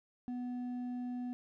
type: tone with hard clipping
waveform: sine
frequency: 246.9 Hz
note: B3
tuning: in tune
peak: -38 dBFS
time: 0.28-1.33 s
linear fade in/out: 0 ms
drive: 4 dB
effects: none